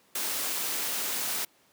white noise, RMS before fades -31 dBFS, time 0.15-1.45 s, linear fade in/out 5 ms, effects pink hiss -63 dBFS RMS until 1.72 s + high-pass 200 Hz 12 dB/octave

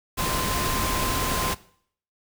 sine tone in noise, 1040 Hz, C6, 11 cents flat, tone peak -30 dBFS, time 0.17-1.55 s, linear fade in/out 20 ms, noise pink, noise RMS -26 dBFS, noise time 0.17-1.55 s, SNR -7 dB, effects noise-tail reverb RT60 0.6 s tail -20 dB re dry

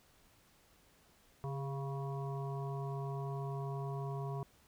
harmonic tone with a mistuned harmonic, 138.59 Hz, C#3, in tune, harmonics 1 / 3 / 5 / 7 / 8, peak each -38 / -45 / -48 / -49 / -52 dBFS, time 1.44-4.43 s, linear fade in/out 0 ms, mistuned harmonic 3, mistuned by -37 cents, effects pink hiss -67 dBFS RMS until 4.67 s

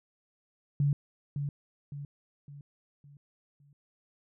sine tone with echo, 142.9 Hz, D3, 47 cents flat, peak -23 dBFS, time 0.8-0.93 s, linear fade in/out 2 ms, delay 560 ms, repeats 5, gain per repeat -7 dB, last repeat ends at 3.73 s, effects none

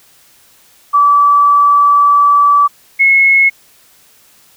sine tone pair in turn, 1154 / 2178 Hz, D6 / C#7, -31 / -31 cents, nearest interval major seventh, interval 1100 cents, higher second, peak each -5 dBFS, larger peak neither, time 0.93-2.68 / 2.99-3.5 s, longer first, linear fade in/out 20 ms, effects white hiss -47 dBFS RMS until 4.56 s

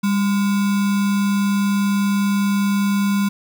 sine tone with sample-and-hold, 199.9 Hz, G3, 34 cents sharp, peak -15 dBFS, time 0.03-3.29 s, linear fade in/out 10 ms, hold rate 1225 Hz, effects none

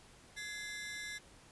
sawtooth ring-modulated tone, 1880 Hz, A#6, 14 cents sharp, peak -35 dBFS, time 0.36-1.19 s, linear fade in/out 20 ms, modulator 196 Hz, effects pink hiss -60 dBFS RMS until 1.51 s + resampled to 24000 Hz

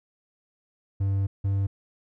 triangle tone pair in turn, 98 / 98.36 Hz, G2 / G2, 0 / +6 cents, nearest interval unison, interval 6 cents, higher second, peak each -20 dBFS, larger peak neither, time 1-1.27 / 1.44-1.67 s, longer first, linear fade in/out 10 ms, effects none

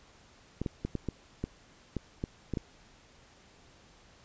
clicks, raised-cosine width 3 ms, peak -19 dBFS, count 10, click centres 0.616 / 0.662 / 0.85 / 0.953 / 1.087 / 1.44 / 1.967 / 2.239 / 2.537 / 2.572 s, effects pink hiss -59 dBFS RMS until 4.24 s + resampled to 16000 Hz

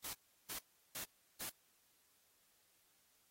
white noise bursts, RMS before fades -45 dBFS, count 4, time 0.04-1.496 s, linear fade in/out 5 ms, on 94 ms, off 360 ms, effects white hiss -74 dBFS RMS until 3.3 s + AAC 48 kbps

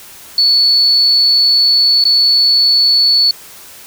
sine tone with dropouts, 4435 Hz, C#8, in tune, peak -7 dBFS, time 0.38-3.31 s, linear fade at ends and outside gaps 2 ms, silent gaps 2.04-2.052 s, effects white hiss -36 dBFS RMS until 3.86 s

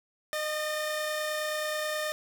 sawtooth tone pair together, 612 / 1806.6 Hz, D#5 / A6, -29 / +45 cents, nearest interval octave + perfect fifth, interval 1874 cents, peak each -27 / -32 dBFS, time 0.33-2.12 s, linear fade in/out 0 ms, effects none

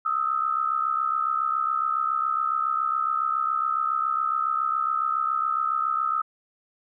sine tone pair together, 1251.3 / 1318.5 Hz, D#6 / E6, +9 / 0 cents, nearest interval minor second, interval 91 cents, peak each -25 dBFS, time 0.05-6.22 s, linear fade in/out 10 ms, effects none

